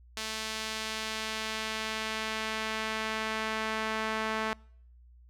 sawtooth tone with band-pass filter sweep, 219.2 Hz, A3, 6 cents flat, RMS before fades -34 dBFS, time 0.17-4.53 s, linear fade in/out 0 ms, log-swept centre 4500 to 1500 Hz, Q 0.81, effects noise-tail reverb RT60 0.6 s tail -26 dB re dry + added 60 Hz sine -53 dBFS peak until 5.29 s

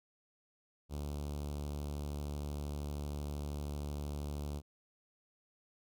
sawtooth tone with notch filter, 72.9 Hz, D2, 12 cents flat, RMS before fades -40 dBFS, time 0.89-4.62 s, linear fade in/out 50 ms, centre 1800 Hz, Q 0.67, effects none

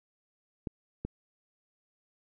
clicks, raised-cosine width 3 ms, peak -21 dBFS, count 2, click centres 0.672 / 1.05 s, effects none

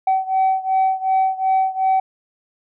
sine beating tone pair, 761 / 763.7 Hz, F#5 / G5, +48 / -45 cents, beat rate 2.7 Hz, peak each -16 / -18 dBFS, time 0.07-2 s, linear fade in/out 5 ms, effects tanh soft clip ceiling -11 dBFS

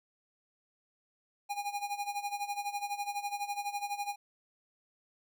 square tone with tremolo, 815 Hz, G#5, 33 cents flat, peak -32 dBFS, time 1.49-4.16 s, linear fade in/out 20 ms, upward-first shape sine, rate 12 Hz, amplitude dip 80%, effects none

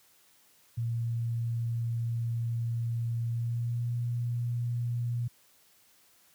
sine tone with pitch glide, 116.54 to 119.61 Hz, A#2 to A#2, 0 to +45 cents, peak -28 dBFS, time 0.77-5.28 s, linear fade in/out 10 ms, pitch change +45 cents, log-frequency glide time 3.29-3.9 s, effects white hiss -63 dBFS RMS until 6.34 s + high-pass 60 Hz 12 dB/octave

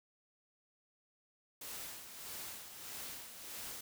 white noise with tremolo, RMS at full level -45 dBFS, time 1.61-3.81 s, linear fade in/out 5 ms, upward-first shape sine, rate 1.6 Hz, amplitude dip 55%, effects none

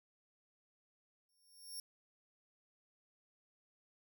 15% pulse tone with exponential growth, 5500 Hz, F8, 27 cents flat, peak -36 dBFS, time 1.29-1.8 s, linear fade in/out 2 ms, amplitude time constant 110 ms, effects none

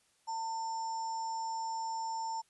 sine tone with sample-and-hold, 900 Hz, A5, 39 cents sharp, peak -34 dBFS, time 0.27-2.42 s, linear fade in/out 20 ms, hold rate 6300 Hz, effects white hiss -71 dBFS RMS until 2.49 s + resampled to 24000 Hz

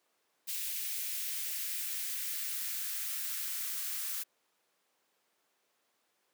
blue noise with high-pass filter sweep, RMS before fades -37 dBFS, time 0.47-4.24 s, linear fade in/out 20 ms, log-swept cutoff 2300 to 1300 Hz, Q 1.5, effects pink hiss -75 dBFS RMS until 6.33 s + high-pass 400 Hz 12 dB/octave

